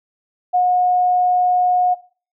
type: tone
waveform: sine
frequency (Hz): 724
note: F#5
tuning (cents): -38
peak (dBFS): -12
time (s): 0.53-1.95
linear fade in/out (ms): 20
effects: noise-tail reverb RT60 0.4 s tail -18 dB re dry